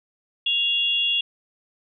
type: tone pair together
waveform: sine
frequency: 2794 / 3355 Hz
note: F7 / G#7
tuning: 0 / +17 cents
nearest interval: minor third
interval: 317 cents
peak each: -22 / -22 dBFS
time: 0.46-1.21 s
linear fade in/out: 5 ms
effects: none